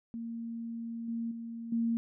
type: tone with level steps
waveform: sine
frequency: 230.7 Hz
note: A#3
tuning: 18 cents flat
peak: -36 / -32 / -38 / -27 dBFS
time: 0.14-1.97 s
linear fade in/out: 0 ms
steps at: 1.08 / 1.31 / 1.72 s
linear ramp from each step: 5 ms
effects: none